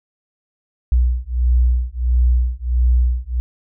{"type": "beating tone pair", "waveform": "sine", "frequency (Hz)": [60.5, 62], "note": ["B1", "B1"], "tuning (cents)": [-35, 7], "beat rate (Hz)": 1.5, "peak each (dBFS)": -16, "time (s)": [0.92, 3.4], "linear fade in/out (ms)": 0, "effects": []}